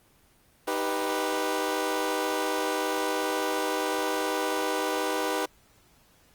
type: chord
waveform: 20% pulse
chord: Eb augmented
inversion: none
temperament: equal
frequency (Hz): 311.1 / 392 / 493.9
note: Eb4 / G4 / B4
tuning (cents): 0 / 0 / 0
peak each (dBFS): -27 / -26 / -25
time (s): 0.67-5.46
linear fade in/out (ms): 10
effects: pink hiss -61 dBFS RMS until 6.34 s + Opus 24 kbps